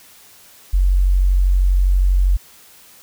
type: tone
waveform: sine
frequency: 46.25 Hz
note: F#1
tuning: in tune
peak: -11 dBFS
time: 0.73-2.37 s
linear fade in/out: 10 ms
effects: white hiss -46 dBFS RMS until 3.02 s